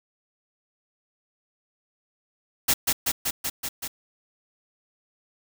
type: noise with echo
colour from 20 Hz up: white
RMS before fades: -20 dBFS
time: 2.68-2.74 s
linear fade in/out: 10 ms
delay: 190 ms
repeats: 6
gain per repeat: -2 dB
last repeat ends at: 3.88 s
effects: none